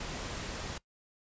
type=noise; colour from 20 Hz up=pink; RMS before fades=-39 dBFS; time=0-0.78 s; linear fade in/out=5 ms; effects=noise-tail reverb RT60 0.1 s tail -21 dB re dry + resampled to 16000 Hz